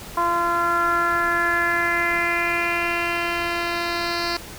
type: tone with low-pass filter sweep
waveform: 10% pulse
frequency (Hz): 343.4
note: F4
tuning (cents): -29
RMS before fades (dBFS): -22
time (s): 0.17-4.37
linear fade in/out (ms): 5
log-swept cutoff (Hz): 1100 to 4400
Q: 4.4
effects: pink hiss -38 dBFS RMS until 4.58 s